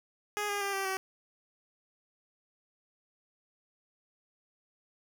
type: tone with pitch steps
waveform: 10% pulse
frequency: 415.3 / 406.5 / 397.9 / 389.5 / 381.3 Hz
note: G#4 / G#4 / G4 / G4 / G4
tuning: 0 / -37 / +26 / -11 / -48 cents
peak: -23 dBFS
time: 0.37-0.97 s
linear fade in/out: 0 ms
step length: 120 ms
effects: none